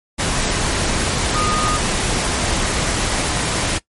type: tone in noise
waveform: sine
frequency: 1232 Hz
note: D#6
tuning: 17 cents flat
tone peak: -20 dBFS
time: 1.34-1.78 s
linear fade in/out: 20 ms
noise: pink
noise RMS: -19 dBFS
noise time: 0.18-3.79 s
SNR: -4 dB
effects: noise-tail reverb RT60 0.1 s tail -19 dB re dry + MP3 48 kbps